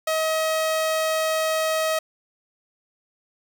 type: tone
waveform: sawtooth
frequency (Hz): 635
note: D#5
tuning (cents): +35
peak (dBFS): -17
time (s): 0.07-1.99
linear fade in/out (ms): 5
effects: none